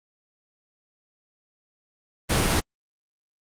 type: noise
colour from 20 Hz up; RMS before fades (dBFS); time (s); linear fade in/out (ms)
pink; -21; 2.29-2.61; 20
effects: low-pass 11000 Hz 12 dB/octave + Opus 32 kbps